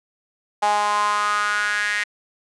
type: tone with high-pass filter sweep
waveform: sawtooth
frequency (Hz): 207.4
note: G#3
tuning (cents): -2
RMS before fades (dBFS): -21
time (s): 0.62-2.04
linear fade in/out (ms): 10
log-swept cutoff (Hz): 810 to 1900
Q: 5.9
effects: resampled to 22050 Hz